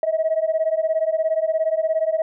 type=beating tone pair; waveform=sine; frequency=631 / 648 Hz; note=D#5 / E5; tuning=+24 / -30 cents; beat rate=17 Hz; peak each=-20 dBFS; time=0.03-2.22 s; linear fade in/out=2 ms; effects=tanh soft clip ceiling -12 dBFS